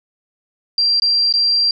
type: tone with dropouts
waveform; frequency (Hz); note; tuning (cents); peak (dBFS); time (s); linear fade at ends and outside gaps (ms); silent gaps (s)
sine; 4731; D8; +12; -12; 0.78-1.71; 2; 0.999-1.02 / 1.326-1.338
effects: none